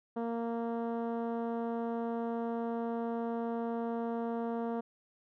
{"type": "tone with low-pass filter", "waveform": "10% pulse", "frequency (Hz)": 231.8, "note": "A#3", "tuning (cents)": -10, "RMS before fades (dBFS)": -35, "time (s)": [0.16, 4.81], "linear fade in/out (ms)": 10, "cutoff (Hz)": 630, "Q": 0.65, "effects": []}